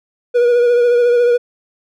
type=tone with vibrato; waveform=triangle; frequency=482 Hz; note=B4; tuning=42 cents flat; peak=-7 dBFS; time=0.34-1.38 s; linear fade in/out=20 ms; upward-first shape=triangle; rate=14 Hz; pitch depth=35 cents each way; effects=none